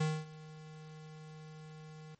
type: tone with ADSR envelope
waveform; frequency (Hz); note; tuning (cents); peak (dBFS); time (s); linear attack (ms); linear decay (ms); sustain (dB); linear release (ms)
square; 155.56; D#3; 0; -29; 0-2.15; 9; 240; -20; 4
effects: pink hiss -74 dBFS RMS until 2.19 s + MP3 32 kbps